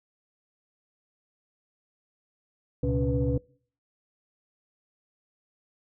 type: tone cluster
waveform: sine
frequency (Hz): 69.5 / 120 / 135.3 / 281.8 / 492.5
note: C#2 / B2 / C#3 / C#4 / B4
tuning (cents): +5 / -49 / -42 / +29 / -5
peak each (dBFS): -29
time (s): 2.83-3.38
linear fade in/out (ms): 5
effects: noise-tail reverb RT60 0.5 s tail -24 dB re dry + tanh soft clip ceiling -15 dBFS